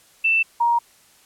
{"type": "tone pair in turn", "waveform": "sine", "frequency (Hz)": [2665, 942.2], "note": ["E7", "A#5"], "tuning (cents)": [18, 18], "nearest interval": "octave + tritone", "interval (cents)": 1800, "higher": "first", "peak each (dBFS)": -15, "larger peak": "neither", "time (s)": [[0.24, 0.43], [0.6, 0.79]], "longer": "neither", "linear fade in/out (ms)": 10, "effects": ["white hiss -54 dBFS RMS until 1.25 s", "low-pass 12000 Hz 12 dB/octave"]}